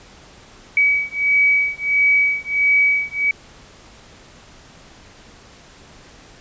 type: beating tone pair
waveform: sine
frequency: 2273 / 2274.5 Hz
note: C#7 / C#7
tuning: +43 / +44 cents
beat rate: 1.5 Hz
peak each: -17 dBFS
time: 0.77-3.31 s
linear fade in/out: 2 ms
effects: pink hiss -45 dBFS RMS until 6.4 s + resampled to 16000 Hz